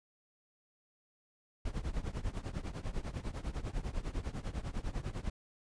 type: noise with tremolo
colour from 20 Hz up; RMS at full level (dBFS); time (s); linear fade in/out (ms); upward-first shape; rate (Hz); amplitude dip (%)
brown; -34; 1.65-5.3; 5; triangle; 10; 95
effects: resampled to 22050 Hz